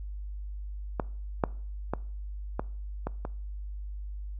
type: clicks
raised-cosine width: 1 ms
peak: -13 / -9 / -14 / -15 / -17 / -20 dBFS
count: 6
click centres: 0.998 / 1.438 / 1.936 / 2.595 / 3.07 / 3.251 s
effects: noise-tail reverb RT60 0.5 s tail -22 dB re dry + added 50 Hz sine -35 dBFS peak until 4.39 s